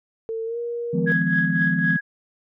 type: tone with pitch glide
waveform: sine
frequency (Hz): 450 to 472.9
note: A4 to A#4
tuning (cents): +39 to +25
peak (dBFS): -25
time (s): 0.29-1.12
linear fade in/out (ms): 0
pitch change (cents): +86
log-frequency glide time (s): 0.45-0.58
type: chord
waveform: sine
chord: F half-diminished seventh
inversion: third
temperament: just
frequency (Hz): 157.15 / 174.61 / 209.5 / 251.4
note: Eb3 / F3 / Ab3 / Cb4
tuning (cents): +18 / 0 / +15 / +31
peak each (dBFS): -26 / -22 / -27 / -27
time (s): 0.93-1.97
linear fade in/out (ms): 10
type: tone with tremolo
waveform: sine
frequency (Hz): 1661.2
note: G#6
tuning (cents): 0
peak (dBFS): -17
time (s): 1.06-2.01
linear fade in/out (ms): 20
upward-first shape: triangle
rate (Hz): 3.9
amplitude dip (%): 70
effects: tanh soft clip ceiling -8 dBFS